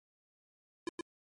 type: tone with echo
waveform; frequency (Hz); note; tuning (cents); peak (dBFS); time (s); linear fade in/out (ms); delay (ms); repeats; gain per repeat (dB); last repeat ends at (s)
square; 340.5; F4; -44; -34; 0.87-0.89; 2; 120; 1; -2; 1.01
effects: MP3 48 kbps